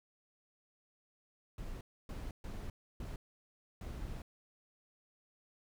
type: noise bursts at uneven times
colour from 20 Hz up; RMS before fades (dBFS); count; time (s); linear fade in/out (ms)
brown; -43; 5; 1.58-1.81 / 2.09-2.31 / 2.44-2.7 / 3-3.16 / 3.81-4.22; 2
effects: none